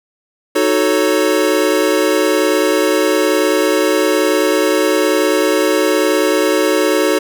square chord, D# half-diminished seventh, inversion none, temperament equal, 311.1 / 370 / 440 / 554.4 Hz, D#4 / F#4 / A4 / C#5, 0 / 0 / 0 / 0 cents, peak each -18 dBFS, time 0.55-7.19 s, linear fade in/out 10 ms, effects none

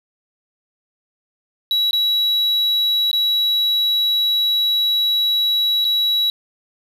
sine tone with dropouts, 3900 Hz, B7, 23 cents flat, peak -12 dBFS, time 1.71-6.3 s, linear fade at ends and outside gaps 1 ms, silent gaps 1.91-1.931 / 3.114-3.13 / 5.845-5.85 s, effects tanh soft clip ceiling -14 dBFS + 7-bit

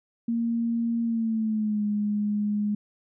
sine tone with pitch glide, 232.1 to 208 Hz, A#3 to G#3, -7 to +3 cents, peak -23 dBFS, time 0.28-2.75 s, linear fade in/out 5 ms, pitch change -190 cents, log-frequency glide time 1.03-1.84 s, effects none

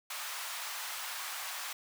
pink high-pass noise, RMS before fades -40 dBFS, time 0.1-1.73 s, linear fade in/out 5 ms, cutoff 860 Hz, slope 24 dB/octave, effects none

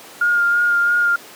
sine tone with vibrato, 1414 Hz, F6, 21 cents sharp, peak -13 dBFS, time 0.21-1.16 s, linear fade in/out 5 ms, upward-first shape sine, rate 3 Hz, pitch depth 18 cents each way, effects pink hiss -39 dBFS RMS until 1.35 s + high-pass 300 Hz 12 dB/octave

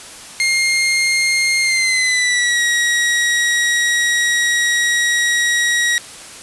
sawtooth tone with pitch glide, 2126 to 1905 Hz, C7 to A#6, +27 to +37 cents, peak -10 dBFS, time 0.4-5.98 s, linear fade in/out 0 ms, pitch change -190 cents, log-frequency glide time 1.61-2.61 s, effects white hiss -35 dBFS RMS until 6.42 s + resampled to 24000 Hz

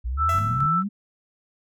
sine exponential sweep, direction up, 56.8 to 211.1 Hz, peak -24 dBFS, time 0.04-0.89 s, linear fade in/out 20 ms
sine tone with tremolo, 1324 Hz, E6, 7 cents sharp, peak -19 dBFS, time 0.17-0.84 s, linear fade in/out 50 ms, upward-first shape square, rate 2.3 Hz, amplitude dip 40%
15% pulse tone with exponential decay, 667 Hz, E5, 20 cents sharp, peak -22 dBFS, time 0.29-0.75 s, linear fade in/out 2 ms, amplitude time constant 100 ms
white low-pass noise, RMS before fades -34 dBFS, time 0.34-0.67 s, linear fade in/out 5 ms, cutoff 240 Hz, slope 48 dB/octave
effects none

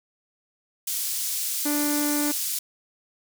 pink high-pass noise, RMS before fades -28 dBFS, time 0.87-2.59 s, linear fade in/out 5 ms, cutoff 6300 Hz, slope 12 dB/octave
harmonic tone, 293.7 Hz, D4, in tune, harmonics 1 / 2 / 3 / 4 / 5 / 6 / 7 / 8, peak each -24 / -35 / -37 / -41 / -39 / -43 / -43 / -45 dBFS, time 1.65-2.32 s, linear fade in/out 10 ms
effects none

